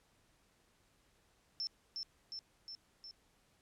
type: tone with echo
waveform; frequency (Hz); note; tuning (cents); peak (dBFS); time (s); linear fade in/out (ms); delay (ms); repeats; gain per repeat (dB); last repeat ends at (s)
sine; 5350; E8; +25; -36; 1.6-1.67; 0; 360; 4; -3; 3.11
effects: pink hiss -72 dBFS RMS until 3.61 s + low-pass 11000 Hz 12 dB/octave